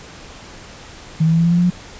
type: tone with pitch steps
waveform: sine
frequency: 159.5 / 162.1 / 164.74 / 167.43 / 170.16 / 172.93 / 175.75 / 178.62 Hz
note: D#3 / E3 / E3 / E3 / F3 / F3 / F3 / F3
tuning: +43 / -29 / -1 / +27 / -45 / -17 / +11 / +39 cents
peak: -11 dBFS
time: 1.2-1.704 s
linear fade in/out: 10 ms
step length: 63 ms
effects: pink hiss -38 dBFS RMS until 1.99 s + resampled to 16000 Hz